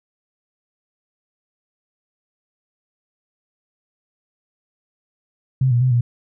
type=tone with pitch steps; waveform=sine; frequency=131 / 120.4 / 128.5 / 120.1 Hz; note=C3 / B2 / C3 / B2; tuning=+2 / -44 / -31 / -48 cents; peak=-13 dBFS; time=5.61-6.01 s; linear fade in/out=5 ms; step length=100 ms; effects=none